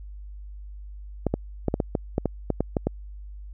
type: clicks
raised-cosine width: 2 ms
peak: -9 dBFS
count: 12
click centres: 1.267 / 1.34 / 1.683 / 1.741 / 1.802 / 1.952 / 2.181 / 2.257 / 2.503 / 2.606 / 2.768 / 2.87 s
effects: added 50 Hz sine -37 dBFS peak until 3.53 s